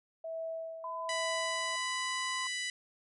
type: tone with tremolo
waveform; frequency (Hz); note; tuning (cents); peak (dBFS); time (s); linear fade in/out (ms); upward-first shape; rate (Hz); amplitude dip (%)
sine; 652; E5; -19; -35; 0.24-1.76; 5; sine; 1.2; 60
type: tone with pitch glide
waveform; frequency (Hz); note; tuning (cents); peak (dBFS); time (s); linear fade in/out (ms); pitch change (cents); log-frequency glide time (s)
sine; 1009 to 1037.4; B5 to C6; +37 to -15; -37; 0.84-2.47; 2; +48; 1.13-2.21
type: harmonic tone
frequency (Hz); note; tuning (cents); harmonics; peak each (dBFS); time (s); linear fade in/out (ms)
990; B5; +4; 2 / 3 / 4 / 5 / 6 / 7 / 8 / 9 / 10; -37 / -41 / -43 / -45 / -47 / -48 / -49 / -50 / -51; 1.09-2.7; 2
effects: none